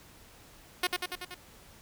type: tone with echo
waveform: 5% pulse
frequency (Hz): 360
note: F#4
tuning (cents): -47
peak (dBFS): -14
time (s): 0.83-0.87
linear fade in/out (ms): 5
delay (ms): 95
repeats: 5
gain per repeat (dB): -3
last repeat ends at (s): 1.345
effects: pink hiss -55 dBFS RMS until 1.81 s